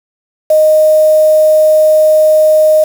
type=tone with quantisation; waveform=sine; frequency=620 Hz; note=D#5; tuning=6 cents flat; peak=-4 dBFS; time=0.5-2.84 s; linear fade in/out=5 ms; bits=4; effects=none